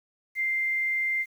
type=tone with quantisation; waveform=sine; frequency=2093 Hz; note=C7; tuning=in tune; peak=-24 dBFS; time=0.35-1.26 s; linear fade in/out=50 ms; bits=9; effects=none